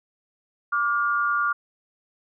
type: tone pair together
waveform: sine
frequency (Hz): 1169.3 / 1418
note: D6 / F6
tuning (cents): -8 / +26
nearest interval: minor third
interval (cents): 334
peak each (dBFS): -23 / -23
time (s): 0.72-1.53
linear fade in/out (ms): 10
effects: none